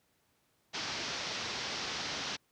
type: low-pass noise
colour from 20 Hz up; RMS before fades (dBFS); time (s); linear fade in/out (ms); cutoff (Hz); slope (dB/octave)
white; -38; 0.73-2.37; 20; 5800; 48
effects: pink hiss -73 dBFS RMS until 2.51 s + high-pass 80 Hz 12 dB/octave